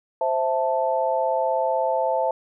sine chord, A minor, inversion first, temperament equal, 523.3 / 659.3 / 880 Hz, C5 / E5 / A5, 0 / 0 / 0 cents, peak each -24 dBFS, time 0.21-2.31 s, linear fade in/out 2 ms, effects none

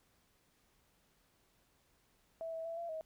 sine tone with pitch steps, 656 / 651 / 664 / 680 / 636 Hz, E5 / E5 / E5 / F5 / D#5, -9 / -22 / +12 / -46 / +38 cents, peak -39 dBFS, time 2.41-3.01 s, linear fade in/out 0 ms, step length 120 ms, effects pink hiss -73 dBFS RMS until 3.05 s

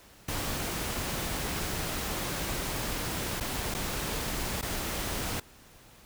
pink noise with dropouts, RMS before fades -33 dBFS, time 0.28-5.4 s, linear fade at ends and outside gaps 5 ms, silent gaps 3.401-3.407 / 3.742-3.747 / 4.614-4.625 s, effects pink hiss -55 dBFS RMS until 6.05 s

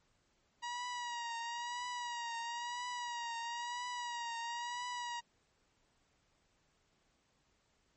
sawtooth tone with vibrato, 955 Hz, A#5, 42 cents sharp, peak -35 dBFS, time 0.62-5.21 s, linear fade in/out 20 ms, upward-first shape triangle, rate 1 Hz, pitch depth 56 cents each way, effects pink hiss -75 dBFS RMS until 7.96 s + MP3 32 kbps

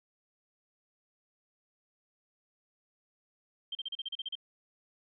sine tone bursts, 3156 Hz, G7, 11 cents sharp, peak -34 dBFS, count 10, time 3.72-4.354 s, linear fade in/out 5 ms, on 31 ms, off 36 ms, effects none

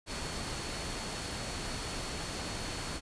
sine tone in noise, 4389 Hz, C#8, 18 cents flat, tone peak -47 dBFS, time 0.06-3.01 s, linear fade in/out 50 ms, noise pink, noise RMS -38 dBFS, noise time 0.06-3.01 s, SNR -12 dB, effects resampled to 22050 Hz

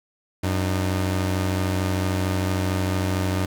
sawtooth tone pair together, 93.28 / 304.3 Hz, F#2 / D#4, +15 / -38 cents, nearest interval octave + minor sixth, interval 2047 cents, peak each -18 / -25 dBFS, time 0.43-3.46 s, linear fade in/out 10 ms, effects none

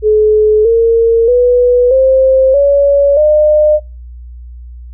sine tone with pitch steps, 428 / 458.7 / 491.6 / 526.9 / 564.7 / 605.3 Hz, A4 / A#4 / B4 / C5 / C#5 / D#5, -48 / -28 / -8 / +12 / +32 / -48 cents, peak -5 dBFS, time 0.02-3.8 s, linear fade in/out 50 ms, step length 630 ms, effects noise-tail reverb RT60 0.3 s tail -24 dB re dry + added 60 Hz sine -27 dBFS peak until 4.93 s

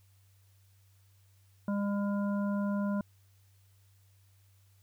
harmonic tone, 202 Hz, G#3, 48 cents flat, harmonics 1 / 3 / 5 / 7, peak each -29 / -39 / -43 / -46 dBFS, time 1.68-3.01 s, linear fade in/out 2 ms, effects added 97 Hz sine -61 dBFS peak until 4.82 s + white hiss -71 dBFS RMS until 4.82 s

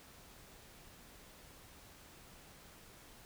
silence, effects pink hiss -58 dBFS RMS until 3.25 s

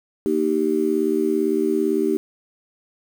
harmonic tone, 77.78 Hz, D#2, in tune, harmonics 3 / 4 / 5, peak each -25 / -22 / -20 dBFS, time 0.26-2.17 s, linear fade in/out 0 ms, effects 7-bit

